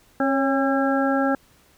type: harmonic tone with a mistuned harmonic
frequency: 270 Hz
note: C#4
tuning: 45 cents flat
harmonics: 1 / 2 / 3 / 5 / 6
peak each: -21 / -24 / -26 / -28 / -29 dBFS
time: 0.2-1.35 s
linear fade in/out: 2 ms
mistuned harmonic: 2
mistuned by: +37 cents
effects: pink hiss -57 dBFS RMS until 1.77 s